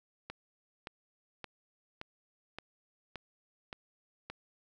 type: click train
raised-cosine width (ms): 0.3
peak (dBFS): -25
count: 8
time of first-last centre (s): 0.3-4.3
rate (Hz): 1.75
effects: none